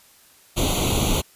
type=noise with comb filter; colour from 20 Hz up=pink; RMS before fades=-21 dBFS; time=0.56-1.22 s; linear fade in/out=20 ms; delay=0.29 ms; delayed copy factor=+1; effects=white hiss -53 dBFS RMS until 1.35 s + resampled to 32000 Hz